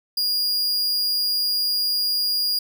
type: tone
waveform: 45% pulse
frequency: 4848 Hz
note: D#8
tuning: 46 cents flat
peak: -19 dBFS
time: 0.17-2.59 s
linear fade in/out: 5 ms
effects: none